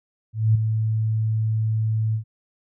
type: tone with ADSR envelope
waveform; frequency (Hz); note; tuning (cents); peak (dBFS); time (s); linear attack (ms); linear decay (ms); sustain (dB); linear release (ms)
sine; 110; A2; 0; -12; 0.33-2.24; 220; 7; -7; 97
effects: none